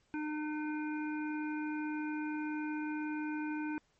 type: harmonic tone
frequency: 303.6 Hz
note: D#4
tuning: 42 cents flat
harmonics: 1 / 3 / 5 / 7 / 8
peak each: -35 / -45 / -45 / -58 / -49 dBFS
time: 0.14-3.78 s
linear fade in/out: 0 ms
effects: pink hiss -73 dBFS RMS until 3.99 s + MP3 32 kbps